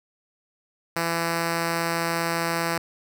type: tone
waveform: 5% pulse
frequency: 167.5 Hz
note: E3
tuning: 28 cents sharp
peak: -12 dBFS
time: 0.96-2.78 s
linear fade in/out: 5 ms
effects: none